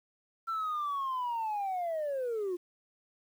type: linear sweep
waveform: sine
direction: down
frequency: 1354 to 342.7 Hz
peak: -29 dBFS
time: 0.47-2.57 s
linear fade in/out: 20 ms
effects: tanh soft clip ceiling -29 dBFS + 10-bit